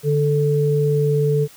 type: tone pair together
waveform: sine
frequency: 146.83 / 439.1 Hz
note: D3 / A4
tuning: 0 / -4 cents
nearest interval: octave + perfect fifth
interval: 1896 cents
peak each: -17 / -18 dBFS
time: 0.03-1.48 s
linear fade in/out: 50 ms
effects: white hiss -46 dBFS RMS until 1.56 s